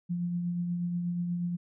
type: tone with tremolo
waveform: sine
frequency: 174.61 Hz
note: F3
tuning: in tune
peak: -27 dBFS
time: 0.09-1.57 s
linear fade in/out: 20 ms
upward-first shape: triangle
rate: 8.3 Hz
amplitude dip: 35%
effects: none